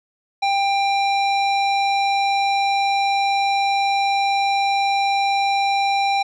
square tone with low-pass filter, 793 Hz, G5, 20 cents sharp, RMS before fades -19 dBFS, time 0.42-6.23 s, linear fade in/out 10 ms, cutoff 4200 Hz, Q 1.5, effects none

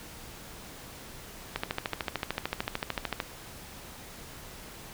click train, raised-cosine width 0.3 ms, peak -13 dBFS, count 23, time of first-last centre 1.56-3.202 s, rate 13.4 Hz, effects pink hiss -46 dBFS RMS until 4.93 s

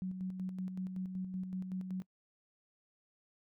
sine tone with tremolo, 185.9 Hz, F#3, 8 cents sharp, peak -35 dBFS, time 0.02-2.02 s, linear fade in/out 0 ms, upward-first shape square, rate 5.3 Hz, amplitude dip 45%, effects noise-tail reverb RT60 0.1 s tail -24 dB re dry

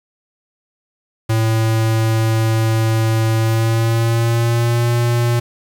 square tone with pitch glide, 111.8 to 119.13 Hz, A2 to A#2, +28 to +38 cents, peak -14 dBFS, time 1.29-5.4 s, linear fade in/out 10 ms, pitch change +110 cents, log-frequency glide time 3.36-4.92 s, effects 7-bit

